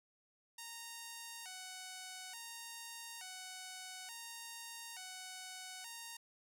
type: tone with vibrato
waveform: 5% pulse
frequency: 830.6 Hz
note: G#5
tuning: in tune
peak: -35 dBFS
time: 0.58-6.17 s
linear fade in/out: 5 ms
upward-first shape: square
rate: 0.57 Hz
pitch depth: 190 cents each way
effects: none